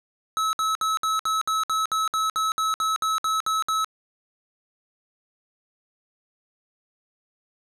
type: tone bursts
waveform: square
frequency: 1295 Hz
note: E6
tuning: 31 cents flat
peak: -22 dBFS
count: 16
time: 0.37-3.845 s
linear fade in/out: 0 ms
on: 160 ms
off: 61 ms
effects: low-pass 10000 Hz 12 dB/octave